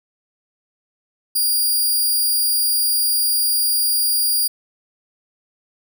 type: tone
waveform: 5% pulse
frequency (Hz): 4810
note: D8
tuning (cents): +41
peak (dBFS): -9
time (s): 1.35-4.48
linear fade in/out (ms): 10
effects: none